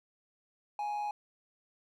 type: tone with amplitude modulation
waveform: triangle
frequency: 832 Hz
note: G#5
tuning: 3 cents sharp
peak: -29 dBFS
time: 0.79-1.11 s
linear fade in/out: 2 ms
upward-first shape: sine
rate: 135 Hz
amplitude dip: 35%
effects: none